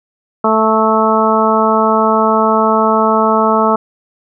harmonic tone with a mistuned harmonic, 220 Hz, A3, in tune, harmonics 1 / 2 / 3 / 4 / 5 / 6, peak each -16 / -16 / -16 / -16 / -16 / -16 dBFS, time 0.44-3.76 s, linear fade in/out 5 ms, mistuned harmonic 6, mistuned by -18 cents, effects none

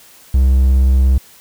triangle tone with vibrato, 65.41 Hz, C2, in tune, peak -6 dBFS, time 0.34-1.18 s, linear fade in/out 5 ms, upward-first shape sine, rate 17 Hz, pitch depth 17 cents each way, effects white hiss -44 dBFS RMS until 1.4 s

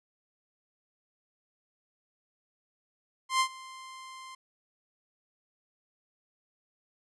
sawtooth tone with ADSR envelope, 1046.5 Hz, C6, in tune, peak -18 dBFS, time 3.29-4.35 s, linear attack 110 ms, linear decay 80 ms, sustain -22 dB, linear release 5 ms, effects resampled to 24000 Hz

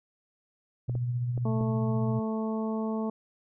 sine tone with tremolo, 121.9 Hz, B2, 22 cents flat, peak -25 dBFS, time 0.88-2.2 s, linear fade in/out 10 ms, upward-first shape triangle, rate 15 Hz, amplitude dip 40%
clicks, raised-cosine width 2 ms, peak -25 dBFS, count 4, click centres 0.896 / 0.953 / 1.377 / 1.61 s
harmonic tone, 220 Hz, A3, in tune, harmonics 1 / 2 / 3 / 4 / 5, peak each -29 / -35 / -39 / -41 / -43 dBFS, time 1.45-3.1 s, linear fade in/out 5 ms
effects none

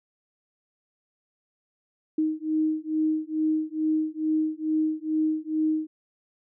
sine beating tone pair, 311.1 / 313.4 Hz, D#4 / D#4, 0 / +13 cents, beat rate 2.3 Hz, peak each -26 dBFS, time 2.18-5.87 s, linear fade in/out 5 ms, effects none

